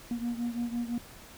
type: beating tone pair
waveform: sine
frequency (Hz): 235.9 / 241.8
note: A#3 / B3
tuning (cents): +21 / -36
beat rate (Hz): 5.9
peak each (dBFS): -30 / -33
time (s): 0.11-0.98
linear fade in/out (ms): 2
effects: tanh soft clip ceiling -27 dBFS + pink hiss -50 dBFS RMS until 1.37 s